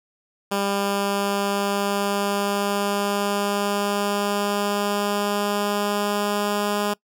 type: tone with pitch glide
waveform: 10% pulse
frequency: 199.6 to 206 Hz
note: G3 to G#3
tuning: +32 to -14 cents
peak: -13 dBFS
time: 0.51-6.94 s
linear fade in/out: 10 ms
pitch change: +54 cents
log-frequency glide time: 0.69-6.79 s
effects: noise-tail reverb RT60 0.1 s tail -23 dB re dry